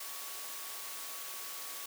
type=tone in noise; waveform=sine; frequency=1123 Hz; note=C#6; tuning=22 cents sharp; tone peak=-54 dBFS; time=0-1.86 s; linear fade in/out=5 ms; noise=white; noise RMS=-43 dBFS; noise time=0-1.86 s; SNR=-14 dB; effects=high-pass 400 Hz 12 dB/octave